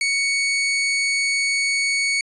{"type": "tone", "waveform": "sawtooth", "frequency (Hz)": 2227, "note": "C#7", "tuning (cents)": 7, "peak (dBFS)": -15, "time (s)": [0.01, 2.21], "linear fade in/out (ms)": 2, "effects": ["resampled to 22050 Hz"]}